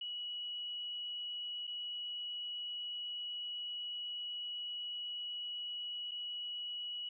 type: tone with dropouts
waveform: sine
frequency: 2927 Hz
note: F#7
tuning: 19 cents flat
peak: -39 dBFS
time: 0.01-7.09 s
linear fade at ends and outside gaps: 5 ms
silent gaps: 1.67-1.675 / 6.112-6.116 s
effects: none